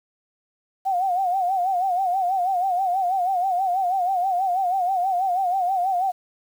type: tone with vibrato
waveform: sine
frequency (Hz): 741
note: F#5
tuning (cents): +2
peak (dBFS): -19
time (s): 0.85-6.12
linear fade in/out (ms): 20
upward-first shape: sine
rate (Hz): 6.2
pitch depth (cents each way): 100
effects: 8-bit

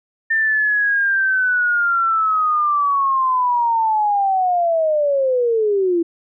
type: linear sweep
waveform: sine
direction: down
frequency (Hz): 1800 to 329.6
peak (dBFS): -14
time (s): 0.3-6.03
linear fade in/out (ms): 10
effects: none

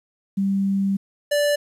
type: tone pair in turn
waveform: sine / square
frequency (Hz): 196 / 583.8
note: G3 / D5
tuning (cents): 0 / -10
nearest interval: octave + perfect fifth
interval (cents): 1890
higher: second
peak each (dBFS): -18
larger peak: neither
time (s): 0.37-0.97 / 1.31-1.56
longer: first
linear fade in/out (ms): 10
effects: resampled to 32000 Hz + 9-bit

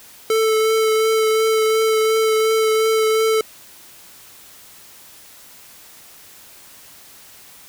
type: tone with vibrato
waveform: square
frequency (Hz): 440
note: A4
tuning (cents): 0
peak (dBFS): -15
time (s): 0.3-3.41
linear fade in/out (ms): 2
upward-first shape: triangle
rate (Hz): 2.8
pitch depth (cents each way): 16
effects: white hiss -44 dBFS RMS until 7.68 s

